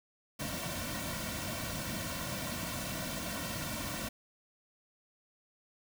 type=noise with comb filter; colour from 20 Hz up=pink; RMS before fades=-38 dBFS; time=0.39-4.09 s; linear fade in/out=10 ms; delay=2.4 ms; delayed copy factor=-0.9; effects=none